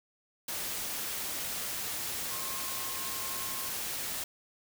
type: tone in noise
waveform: sine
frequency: 1069 Hz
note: C6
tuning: 37 cents sharp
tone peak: -45 dBFS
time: 2.31-3.69 s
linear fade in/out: 5 ms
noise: white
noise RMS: -36 dBFS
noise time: 0.48-4.24 s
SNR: -12 dB
effects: none